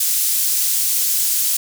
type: high-pass noise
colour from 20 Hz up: pink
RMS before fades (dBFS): -18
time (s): 0-1.57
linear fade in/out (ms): 5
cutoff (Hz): 7500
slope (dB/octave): 12
effects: none